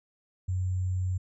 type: tone with sample-and-hold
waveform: sine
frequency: 92 Hz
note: F#2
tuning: 9 cents flat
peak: -26 dBFS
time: 0.48-1.18 s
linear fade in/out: 10 ms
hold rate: 7350 Hz
effects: resampled to 24000 Hz